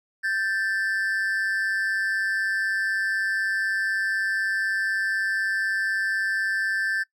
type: tone pair together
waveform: triangle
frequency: 1564 / 1760 Hz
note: G6 / A6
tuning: -4 / 0 cents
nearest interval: major second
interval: 204 cents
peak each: -24 dBFS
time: 0.23-7.04 s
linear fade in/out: 20 ms
effects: noise-tail reverb RT60 0.1 s tail -19 dB re dry